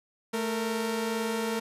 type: tone pair together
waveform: sawtooth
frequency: 220 / 462.1 Hz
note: A3 / A#4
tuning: 0 / -15 cents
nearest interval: octave + minor second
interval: 1285 cents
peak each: -27 dBFS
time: 0.33-1.6 s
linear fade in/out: 10 ms
effects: resampled to 32000 Hz